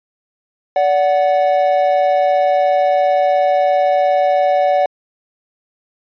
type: tone pair together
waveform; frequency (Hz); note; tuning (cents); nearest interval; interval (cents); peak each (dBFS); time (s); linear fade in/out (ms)
triangle; 578.1 / 741; D5 / F#5; -27 / +2; major third; 429; -12; 0.76-4.86; 2
effects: resampled to 11025 Hz